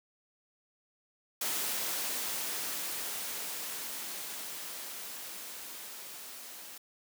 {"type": "noise with level ramp", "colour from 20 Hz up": "white", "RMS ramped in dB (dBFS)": [-33, -47], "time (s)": [1.41, 6.78], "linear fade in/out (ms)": 5, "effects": ["high-pass 200 Hz 12 dB/octave"]}